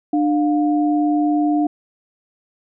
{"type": "tone pair together", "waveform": "sine", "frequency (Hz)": [298.5, 708.3], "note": ["D4", "F5"], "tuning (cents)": [28, 24], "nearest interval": "octave + minor third", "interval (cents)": 1496, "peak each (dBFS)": [-15, -22], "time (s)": [0.13, 1.67], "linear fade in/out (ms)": 5, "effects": []}